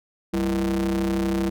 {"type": "ring-modulated tone", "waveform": "square", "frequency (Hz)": 70.1, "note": "C#2", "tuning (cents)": 20, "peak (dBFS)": -19, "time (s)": [0.33, 1.5], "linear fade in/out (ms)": 10, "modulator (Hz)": 264, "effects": []}